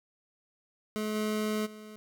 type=tone with level steps; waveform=25% pulse; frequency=214 Hz; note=A3; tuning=48 cents flat; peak=-27 / -25 / -41 dBFS; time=0.96-1.96 s; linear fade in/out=0 ms; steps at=1.14 / 1.65 s; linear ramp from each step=20 ms; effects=none